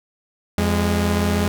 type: tone pair together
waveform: sawtooth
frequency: 85.45 / 205.6 Hz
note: F2 / G#3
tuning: -37 / -17 cents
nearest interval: octave + minor third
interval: 1520 cents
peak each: -16 dBFS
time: 0.58-1.48 s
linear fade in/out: 0 ms
effects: none